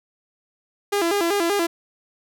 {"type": "tone with vibrato", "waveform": "sawtooth", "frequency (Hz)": 370, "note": "F#4", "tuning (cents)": 0, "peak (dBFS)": -15, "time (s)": [0.92, 1.67], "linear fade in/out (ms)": 10, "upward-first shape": "square", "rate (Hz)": 5.2, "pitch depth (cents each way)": 160, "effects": []}